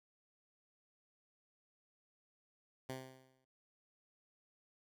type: tone with exponential decay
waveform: 10% pulse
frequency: 130.7 Hz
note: C3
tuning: 1 cent flat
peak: -32 dBFS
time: 2.89-3.45 s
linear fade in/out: 5 ms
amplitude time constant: 120 ms
effects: none